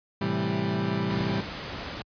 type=chord; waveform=30% pulse; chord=A minor seventh; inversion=none; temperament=equal; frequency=110 / 130.81 / 164.81 / 196 Hz; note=A2 / C3 / E3 / G3; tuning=0 / 0 / 0 / 0 cents; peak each=-30 / -31 / -29 / -26 dBFS; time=0.21-1.41 s; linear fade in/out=5 ms
type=noise; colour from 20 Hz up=pink; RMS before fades=-35 dBFS; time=1.1-2.02 s; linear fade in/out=2 ms
effects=high-pass 60 Hz 12 dB/octave + resampled to 11025 Hz